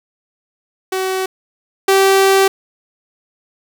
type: tone pair in turn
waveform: sawtooth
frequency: 377.4 / 387.8 Hz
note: F#4 / G4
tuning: +34 / -19 cents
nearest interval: unison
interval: 47 cents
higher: second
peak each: -13 / -5 dBFS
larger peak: second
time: 0.92-1.26 / 1.88-2.48 s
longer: second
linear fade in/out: 5 ms
effects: 7-bit